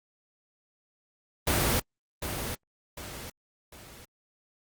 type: noise with echo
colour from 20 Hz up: pink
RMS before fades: -25 dBFS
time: 1.47-1.8 s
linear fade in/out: 5 ms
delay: 750 ms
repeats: 3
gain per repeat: -8 dB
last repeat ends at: 4.05 s
effects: Opus 24 kbps